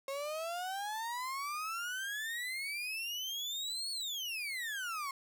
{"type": "exponential two-way sweep", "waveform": "35% pulse", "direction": "up then down", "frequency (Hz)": [539, 4433, 1069], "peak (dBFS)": -35, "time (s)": [0.08, 5.11], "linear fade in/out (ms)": 2, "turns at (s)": 3.91, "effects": []}